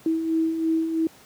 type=beating tone pair; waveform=sine; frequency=321.2 / 324.2 Hz; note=E4 / E4; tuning=-45 / -29 cents; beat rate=3 Hz; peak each=-30 / -21 dBFS; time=0.06-1.07 s; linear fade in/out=2 ms; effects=pink hiss -51 dBFS RMS until 1.25 s + high-pass 100 Hz 12 dB/octave